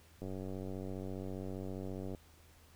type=click train; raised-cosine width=2 ms; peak=-30 dBFS; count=184; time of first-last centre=0.22-2.148 s; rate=94.9 Hz; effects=added 81 Hz sine -62 dBFS peak until 2.75 s + pink hiss -64 dBFS RMS until 2.75 s